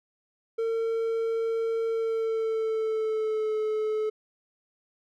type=tone with pitch glide; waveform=triangle; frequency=453.7 to 431.5 Hz; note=A#4 to A4; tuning=-47 to -34 cents; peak=-23 dBFS; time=0.58-4.1 s; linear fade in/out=10 ms; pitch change=-87 cents; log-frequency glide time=1.86-3.56 s; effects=none